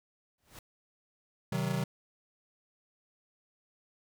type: noise with exponential growth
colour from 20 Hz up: pink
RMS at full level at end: -45 dBFS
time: 0.38-0.59 s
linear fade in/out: 2 ms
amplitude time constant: 45 ms
type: chord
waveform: square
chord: C diminished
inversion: none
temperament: just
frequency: 130.81 / 156.98 / 188.37 Hz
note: C3 / Eb3 / Gb3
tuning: 0 / +16 / +31 cents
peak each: -35 dBFS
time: 1.52-1.84 s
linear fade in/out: 5 ms
effects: none